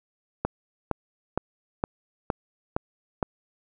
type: click train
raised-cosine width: 1 ms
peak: -10 dBFS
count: 7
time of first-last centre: 0.45-3.228 s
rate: 2.16 Hz
effects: none